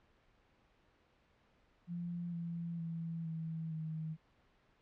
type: tone with pitch steps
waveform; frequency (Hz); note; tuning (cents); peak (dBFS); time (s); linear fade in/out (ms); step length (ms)
sine; 173.1 / 169.24 / 165.47 / 161.79 / 158.18; F3 / E3 / E3 / E3 / D#3; -15 / +46 / +7 / -32 / +29; -38; 1.87-4.17; 50; 460
effects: pink hiss -71 dBFS RMS until 4.81 s + low-pass 3000 Hz 12 dB/octave